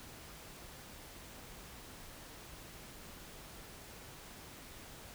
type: silence
effects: pink hiss -52 dBFS RMS until 5.14 s